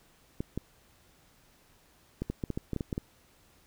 clicks, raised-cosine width 3 ms, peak -19 dBFS, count 12, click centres 0.405 / 0.576 / 2.22 / 2.3 / 2.438 / 2.503 / 2.575 / 2.733 / 2.763 / 2.808 / 2.928 / 2.979 s, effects pink hiss -63 dBFS RMS until 3.66 s

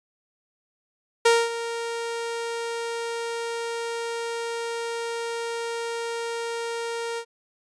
sawtooth tone with ADSR envelope, 464.5 Hz, A#4, 6 cents flat, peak -10 dBFS, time 1.25-7.25 s, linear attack 9 ms, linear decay 230 ms, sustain -14 dB, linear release 70 ms, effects resampled to 22050 Hz

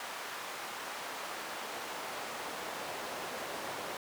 brown noise with high-pass filter sweep, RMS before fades -41 dBFS, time 0-3.97 s, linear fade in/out 2 ms, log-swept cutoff 1000 to 570 Hz, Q 0.82, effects none

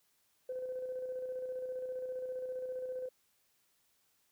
sine tone with tremolo, 510 Hz, C5, 44 cents flat, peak -35 dBFS, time 0.49-3.09 s, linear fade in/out 5 ms, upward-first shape square, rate 15 Hz, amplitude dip 35%, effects tanh soft clip ceiling -31 dBFS + white hiss -74 dBFS RMS until 4.31 s

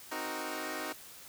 10% pulse chord, C half-diminished seventh, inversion none, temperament equal, 261.6 / 311.1 / 370 / 466.2 Hz, C4 / Eb4 / Gb4 / Bb4, 0 / 0 / 0 / 0 cents, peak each -35 / -31 / -34 / -36 dBFS, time 0.11-0.93 s, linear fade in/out 10 ms, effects white hiss -51 dBFS RMS until 1.28 s

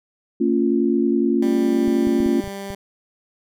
sine chord, Bb minor, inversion none, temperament equal with one note detuned, 227.5 / 277.2 / 349.2 Hz, Bb3 / Db4 / F4, -42 / 0 / 0 cents, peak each -20 dBFS, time 0.4-2.41 s, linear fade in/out 10 ms
15% pulse tone, 197.6 Hz, G3, 14 cents sharp, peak -23 dBFS, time 1.42-2.75 s, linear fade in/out 5 ms
clicks, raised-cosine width 5 ms, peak -21 dBFS, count 7, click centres 1.878 / 2.072 / 2.203 / 2.262 / 2.441 / 2.476 / 2.704 s
effects none

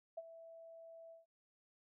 sine tone with ADSR envelope, 659.3 Hz, E5, in tune, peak -40 dBFS, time 0.17-1.26 s, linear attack 9 ms, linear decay 36 ms, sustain -13 dB, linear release 150 ms, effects none

